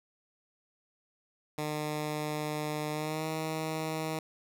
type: tone with pitch glide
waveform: 10% pulse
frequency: 151.4 to 158.1 Hz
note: D#3 to D#3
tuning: -47 to +28 cents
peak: -24 dBFS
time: 1.58-4.19 s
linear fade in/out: 2 ms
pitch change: +75 cents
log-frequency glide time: 2.91-3.26 s
effects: none